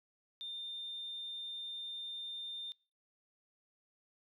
sine tone, 3610 Hz, A7, 44 cents sharp, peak -40 dBFS, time 0.41-2.72 s, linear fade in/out 0 ms, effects noise-tail reverb RT60 0.4 s tail -25 dB re dry + tanh soft clip ceiling -36 dBFS

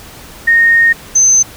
sine tone pair in turn, 1850 / 6183 Hz, A#6 / G8, -14 / -25 cents, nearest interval octave + major sixth, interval 2089 cents, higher second, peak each -5 dBFS, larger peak neither, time 0.47-0.93 / 1.15-1.43 s, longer first, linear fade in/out 10 ms, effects pink hiss -34 dBFS RMS until 1.56 s

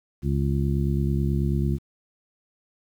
harmonic tone, 69.2 Hz, C#2, 2 cents flat, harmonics 1 / 2 / 3 / 4 / 5, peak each -25 / -24 / -28 / -38 / -32 dBFS, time 0.22-1.79 s, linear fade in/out 50 ms, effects 9-bit

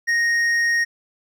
sine tone with hard clipping, 1864.7 Hz, A#6, in tune, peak -18 dBFS, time 0.07-0.85 s, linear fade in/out 20 ms, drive 6 dB, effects none

